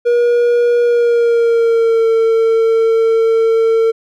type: tone with pitch glide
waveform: triangle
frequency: 478.6 to 451.7 Hz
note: A#4 to A4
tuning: +46 to +45 cents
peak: -7 dBFS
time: 0.05-3.92 s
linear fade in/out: 20 ms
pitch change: -101 cents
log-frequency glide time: 0.82-2.09 s
effects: none